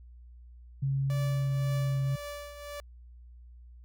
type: tone with pitch glide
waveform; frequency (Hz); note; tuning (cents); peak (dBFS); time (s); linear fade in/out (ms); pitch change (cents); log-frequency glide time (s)
sine; 136.6 to 135.27; C#3 to C#3; -25 to -42; -26; 0.82-2.16; 10; -17; 1.18-1.84
type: tone with tremolo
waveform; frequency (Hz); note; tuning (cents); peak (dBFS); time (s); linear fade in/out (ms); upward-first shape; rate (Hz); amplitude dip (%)
sawtooth; 581; D5; -19; -33; 1.1-2.8; 0; triangle; 1.9; 65
effects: added 60 Hz sine -48 dBFS peak until 3.84 s